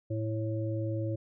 harmonic tone, 110 Hz, A2, in tune, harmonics 1 / 3 / 5, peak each -31 / -36 / -38 dBFS, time 0.1-1.16 s, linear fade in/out 10 ms, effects none

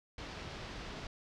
pink low-pass noise, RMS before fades -45 dBFS, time 0.18-1.07 s, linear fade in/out 2 ms, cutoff 5200 Hz, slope 24 dB/octave, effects none

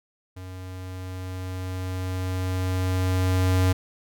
square tone with level ramp, 92.5 Hz, F#2, in tune, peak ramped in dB -37 to -18 dBFS, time 0.36-3.73 s, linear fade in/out 10 ms, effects none

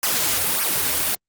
white noise with flanger, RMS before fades -21 dBFS, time 0.03-1.15 s, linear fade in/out 2 ms, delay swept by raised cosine 0.25 to 5.55 ms, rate 1.7 Hz, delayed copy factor -0.7, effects Opus 48 kbps

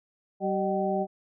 harmonic tone with a mistuned harmonic, 192 Hz, G3, 36 cents flat, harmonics 1 / 2 / 3 / 4, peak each -30 / -30 / -30 / -30 dBFS, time 0.4-1.07 s, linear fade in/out 50 ms, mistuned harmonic 3, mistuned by +95 cents, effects none

